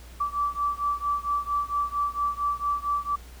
sine beating tone pair, 1157 / 1161.4 Hz, D6 / D6, -26 / -20 cents, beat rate 4.4 Hz, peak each -27 / -28 dBFS, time 0.2-3.16 s, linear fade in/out 10 ms, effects added 60 Hz sine -43 dBFS peak until 3.4 s + pink hiss -51 dBFS RMS until 3.4 s

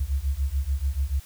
sine beating tone pair, 65.41 / 72.31 Hz, C2 / D2, 0 / -26 cents, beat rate 6.9 Hz, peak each -26 dBFS, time 0-1.2 s, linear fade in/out 10 ms, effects white hiss -50 dBFS RMS until 1.25 s

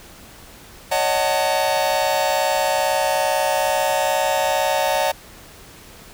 45% pulse chord, D# half-diminished seventh, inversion third, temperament just, 560 / 622.3 / 746.7 / 896 Hz, C#5 / D#5 / F#5 / A5, +18 / 0 / +16 / +31 cents, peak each -23 dBFS, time 0.91-5.12 s, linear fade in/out 10 ms, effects pink hiss -43 dBFS RMS until 6.13 s

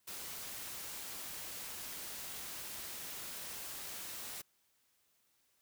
white noise, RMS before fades -45 dBFS, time 0.07-4.42 s, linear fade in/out 10 ms, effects white hiss -75 dBFS RMS until 5.61 s

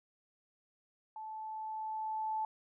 sine tone with level ramp, 872 Hz, A5, 16 cents flat, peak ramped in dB -42 to -32 dBFS, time 1.16-2.45 s, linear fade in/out 2 ms, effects none

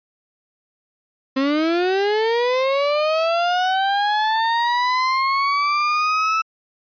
35% pulse linear sweep, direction up, 261.9 to 1318.5 Hz, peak -15 dBFS, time 1.36-6.42 s, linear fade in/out 10 ms, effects resampled to 11025 Hz

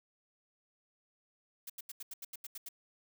blue noise bursts, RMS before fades -44 dBFS, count 10, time 1.67-2.688 s, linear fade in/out 5 ms, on 28 ms, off 82 ms, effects none

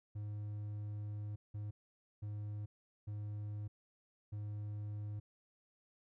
triangle tone bursts at uneven times, 104.4 Hz, G#2, 10 cents sharp, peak -38 dBFS, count 5, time 0.15-1.36 / 1.54-1.71 / 2.22-2.66 / 3.07-3.68 / 4.32-5.2 s, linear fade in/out 10 ms, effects none

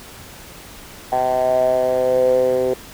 10% pulse tone with band-pass filter sweep, 127.9 Hz, C3, 39 cents flat, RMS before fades -17 dBFS, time 1.12-2.74 s, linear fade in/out 5 ms, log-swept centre 750 to 440 Hz, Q 7.3, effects pink hiss -39 dBFS RMS until 2.93 s

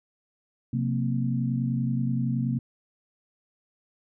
sine tone cluster, 131.3 / 179.6 / 230.2 / 260.7 Hz, C3 / F3 / A#3 / C4, +6 / +49 / -22 / -6 cents, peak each -26 / -35 / -28 / -35 dBFS, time 0.73-2.59 s, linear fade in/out 5 ms, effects none

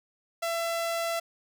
sawtooth tone, 671 Hz, E5, 31 cents sharp, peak -24 dBFS, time 0.42-1.2 s, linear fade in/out 10 ms, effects none

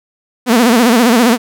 sawtooth tone with vibrato, 236.3 Hz, A#3, 24 cents sharp, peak -3 dBFS, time 0.46-1.38 s, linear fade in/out 50 ms, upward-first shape sine, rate 15 Hz, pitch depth 130 cents each way, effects none

